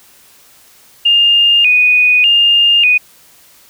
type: tone with vibrato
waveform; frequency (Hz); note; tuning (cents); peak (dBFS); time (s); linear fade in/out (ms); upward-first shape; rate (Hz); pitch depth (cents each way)
sine; 2643; E7; +4; -6; 1.05-2.98; 10; square; 0.84; 110
effects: white hiss -45 dBFS RMS until 3.69 s